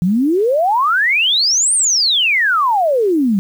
sine exponential two-way sweep, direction up then down, 166.6 to 9220 to 185.7 Hz, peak -11 dBFS, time 0.02-3.39 s, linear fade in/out 0 ms, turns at 1.74 s, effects 7-bit

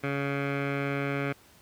15% pulse tone with low-pass filter, 140.1 Hz, C#3, 19 cents sharp, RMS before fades -30 dBFS, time 0.03-1.33 s, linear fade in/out 10 ms, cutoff 2100 Hz, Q 3, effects pink hiss -57 dBFS RMS until 1.61 s + high-pass 60 Hz 12 dB/octave

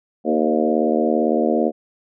harmonic tone with a mistuned harmonic, 77.78 Hz, D#2, in tune, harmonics 3 / 4 / 5 / 6 / 7 / 8 / 9, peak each -21 / -22 / -23 / -24 / -24 / -25 / -26 dBFS, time 0.24-1.72 s, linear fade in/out 50 ms, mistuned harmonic 7, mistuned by -18 cents, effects none

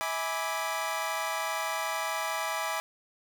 25% pulse chord, E dominant seventh, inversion none, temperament equal with one note detuned, 648.3 / 830.6 / 987.8 / 1174.7 Hz, E5 / G#5 / B5 / D6, -29 / 0 / 0 / 0 cents, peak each -32 dBFS, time 0.01-2.8 s, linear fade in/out 0 ms, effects none

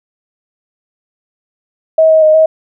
sine tone with pitch steps, 639 / 634 / 621 / 635 Hz, D#5 / D#5 / D#5 / D#5, +46 / +32 / -3 / +35 cents, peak -4 dBFS, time 1.98-2.46 s, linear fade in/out 5 ms, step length 120 ms, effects none

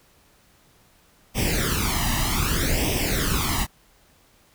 pink noise with flanger, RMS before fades -23 dBFS, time 1.34-3.67 s, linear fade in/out 50 ms, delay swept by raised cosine 0.35 to 1.04 ms, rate 0.64 Hz, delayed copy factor +0.8, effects pink hiss -58 dBFS RMS until 4.54 s

